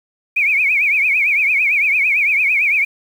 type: tone with vibrato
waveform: sine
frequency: 2349 Hz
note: D7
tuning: in tune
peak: -12 dBFS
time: 0.36-2.85 s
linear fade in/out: 10 ms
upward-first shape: triangle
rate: 8.9 Hz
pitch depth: 170 cents each way
effects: 7-bit

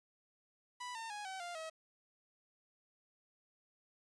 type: tone with pitch steps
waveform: sawtooth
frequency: 987.8 / 905.8 / 830.6 / 761.7 / 698.5 / 640.5 Hz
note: B5 / A#5 / G#5 / G5 / F5 / E5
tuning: 0 / -50 / 0 / -50 / 0 / -50 cents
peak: -39 dBFS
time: 0.8-1.7 s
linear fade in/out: 10 ms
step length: 150 ms
effects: resampled to 22050 Hz + 11-bit

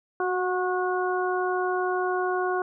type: harmonic tone with a mistuned harmonic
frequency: 364.4 Hz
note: F#4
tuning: 26 cents flat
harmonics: 1 / 2 / 3 / 4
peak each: -26 / -29 / -31 / -32 dBFS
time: 0.2-2.62 s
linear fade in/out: 2 ms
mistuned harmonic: 1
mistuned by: +17 cents
effects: none

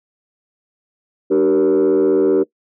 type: tone with frequency modulation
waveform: sine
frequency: 384.2 Hz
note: G4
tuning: 35 cents flat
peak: -9 dBFS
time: 1.3-2.44 s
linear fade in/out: 20 ms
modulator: 84.4 Hz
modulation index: 1.1
effects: noise-tail reverb RT60 0.1 s tail -21 dB re dry + tanh soft clip ceiling -9 dBFS

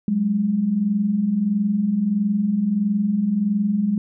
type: tone pair together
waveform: sine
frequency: 186.17 / 207.7 Hz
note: F#3 / G#3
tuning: +11 / 0 cents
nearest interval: major second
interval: 189 cents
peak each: -25 / -18 dBFS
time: 0.08-3.98 s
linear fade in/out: 2 ms
effects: none

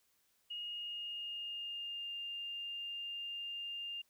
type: tone with pitch glide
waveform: sine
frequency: 2866 to 2804 Hz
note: F7 to F7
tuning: +44 to +6 cents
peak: -40 dBFS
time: 0.5-4.02 s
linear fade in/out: 10 ms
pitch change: -38 cents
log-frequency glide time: 0.6-2.13 s
effects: white hiss -75 dBFS RMS until 4.09 s

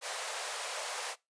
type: high-pass noise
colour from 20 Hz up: pink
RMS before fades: -38 dBFS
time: 0.01-1.16 s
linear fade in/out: 50 ms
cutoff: 490 Hz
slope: 48 dB/octave
effects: noise-tail reverb RT60 0.2 s tail -20 dB re dry + resampled to 22050 Hz

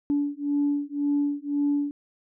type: beating tone pair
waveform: sine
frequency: 286.9 / 288.8 Hz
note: D4 / D4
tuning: -40 / -29 cents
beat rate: 1.9 Hz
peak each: -25 / -25 dBFS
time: 0.1-1.91 s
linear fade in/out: 0 ms
effects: tanh soft clip ceiling -16 dBFS

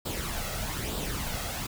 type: noise with flanger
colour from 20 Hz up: pink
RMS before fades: -33 dBFS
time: 0.05-1.67 s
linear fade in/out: 10 ms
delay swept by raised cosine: 0.24 to 1.54 ms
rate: 1.1 Hz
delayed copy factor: +0.55
effects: none

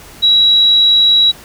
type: tone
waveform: sine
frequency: 3885 Hz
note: B7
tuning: 29 cents flat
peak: -6 dBFS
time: 0.22-1.32 s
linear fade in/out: 20 ms
effects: pink hiss -37 dBFS RMS until 1.44 s

